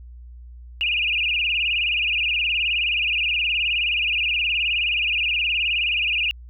sine tone with vibrato, 2637 Hz, E7, in tune, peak -19 dBFS, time 0.81-6.31 s, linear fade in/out 0 ms, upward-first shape sine, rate 19 Hz, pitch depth 170 cents each way, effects added 60 Hz sine -38 dBFS peak until 6.49 s

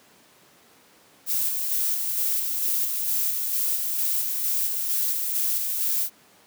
violet noise with tremolo, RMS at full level -24 dBFS, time 1.26-6.1 s, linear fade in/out 50 ms, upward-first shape square, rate 2.2 Hz, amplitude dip 30%, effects pink hiss -55 dBFS RMS until 6.46 s + high-pass 200 Hz 12 dB/octave

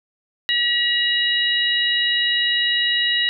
harmonic tone, 960 Hz, B5, 49 cents flat, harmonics 2 / 3 / 4, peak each -21 / -21 / -21 dBFS, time 0.49-3.29 s, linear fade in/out 0 ms, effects none

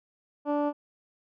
15% pulse tone with low-pass filter, 292.3 Hz, D4, 8 cents flat, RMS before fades -27 dBFS, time 0.45-0.73 s, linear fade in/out 50 ms, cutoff 820 Hz, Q 0.83, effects none

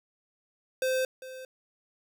square tone with echo, 518 Hz, C5, 17 cents flat, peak -26 dBFS, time 0.82-1.05 s, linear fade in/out 2 ms, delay 400 ms, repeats 1, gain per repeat -15 dB, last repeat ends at 1.45 s, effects none

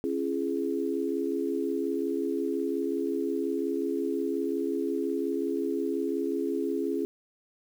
sine tone cluster, 273.2 / 338.8 / 417.6 Hz, C#4 / E4 / G#4, -25 / +48 / +10 cents, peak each -31 dBFS, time 0.04-7.05 s, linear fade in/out 0 ms, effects 9-bit

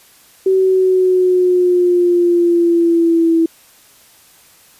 sine exponential sweep, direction down, 381.1 to 327.7 Hz, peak -9 dBFS, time 0.46-3.46 s, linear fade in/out 5 ms, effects white hiss -47 dBFS RMS until 4.79 s + resampled to 32000 Hz

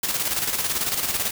white noise with tremolo, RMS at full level -23 dBFS, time 0.03-1.31 s, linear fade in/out 5 ms, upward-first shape square, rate 18 Hz, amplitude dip 50%, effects none

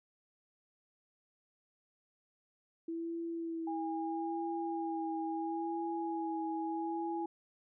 sine tone with vibrato, 329.6 Hz, E4, in tune, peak -36 dBFS, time 2.88-7.26 s, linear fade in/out 5 ms, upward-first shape sine, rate 0.76 Hz, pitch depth 29 cents each way
sine tone with pitch glide, 814 to 830.6 Hz, G#5 to G#5, -35 to 0 cents, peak -38 dBFS, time 3.67-7.26 s, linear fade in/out 5 ms, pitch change +35 cents, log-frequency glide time 5.22-6 s
effects none

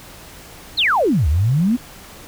sine exponential two-way sweep, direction down then up, 4435 to 68.6 to 260.8 Hz, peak -13 dBFS, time 0.77-1.77 s, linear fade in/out 20 ms, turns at 1.28 s, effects pink hiss -40 dBFS RMS until 2.27 s

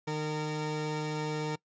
30% pulse tone pair together, 153.29 / 458.1 Hz, D#3 / A#4, -25 / -30 cents, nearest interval octave + perfect fifth, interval 1895 cents, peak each -31 / -32 dBFS, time 0.07-1.56 s, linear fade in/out 10 ms, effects noise-tail reverb RT60 0.1 s tail -22 dB re dry + resampled to 16000 Hz

